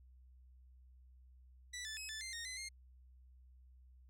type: tone with pitch steps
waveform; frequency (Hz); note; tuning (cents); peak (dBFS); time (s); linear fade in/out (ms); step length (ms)
15% pulse; 1968 / 1750 / 2559 / 1752 / 2087 / 1853 / 2033 / 2123; B6 / A6 / D#7 / A6 / C7 / A#6 / B6 / C7; -7 / -10 / +48 / -8 / -5 / -11 / +50 / +25; -37; 1.73-2.69; 10; 120
effects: added 63 Hz sine -59 dBFS peak until 4.09 s + low-pass 12000 Hz 12 dB/octave